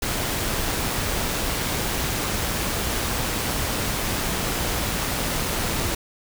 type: noise with amplitude modulation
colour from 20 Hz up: pink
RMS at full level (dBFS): -24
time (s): 0.02-5.95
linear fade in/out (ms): 5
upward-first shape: sine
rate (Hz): 120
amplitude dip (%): 25
effects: none